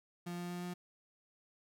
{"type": "tone with pitch steps", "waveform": "35% pulse", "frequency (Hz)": [174.61, 175.62, 176.64, 177.66], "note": ["F3", "F3", "F3", "F3"], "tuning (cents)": [0, 10, 20, 30], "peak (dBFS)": -38, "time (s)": [0.26, 0.74], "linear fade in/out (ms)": 10, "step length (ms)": 120, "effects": []}